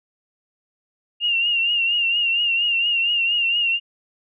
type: tone with vibrato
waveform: sine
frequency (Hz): 2794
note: F7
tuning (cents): 0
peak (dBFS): -17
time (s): 1.2-3.8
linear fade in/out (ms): 50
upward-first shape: triangle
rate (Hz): 4.3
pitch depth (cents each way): 66
effects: none